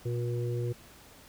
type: harmonic tone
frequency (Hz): 120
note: B2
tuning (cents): -49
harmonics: 1 / 3 / 4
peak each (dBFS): -30 / -36 / -39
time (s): 0.05-0.73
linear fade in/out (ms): 10
effects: pink hiss -54 dBFS RMS until 1.28 s